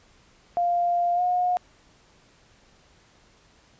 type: tone with pitch glide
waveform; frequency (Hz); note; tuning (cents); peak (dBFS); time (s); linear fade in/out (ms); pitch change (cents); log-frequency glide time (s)
sine; 698.5 to 719.8; F5 to F#5; 0 to -48; -20; 0.57-1.57; 0; +52; 1.15-1.21
effects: pink hiss -58 dBFS RMS until 3.79 s + resampled to 16000 Hz